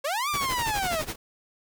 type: linear two-way sweep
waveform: sawtooth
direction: up then down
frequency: 523.3 to 1212 to 604 Hz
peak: -22 dBFS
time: 0.04-1.02 s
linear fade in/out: 10 ms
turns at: 0.29 s
type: noise with tremolo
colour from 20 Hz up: pink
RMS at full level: -31 dBFS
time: 0.33-1.16 s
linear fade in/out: 10 ms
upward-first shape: sine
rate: 12 Hz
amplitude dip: 85%
effects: none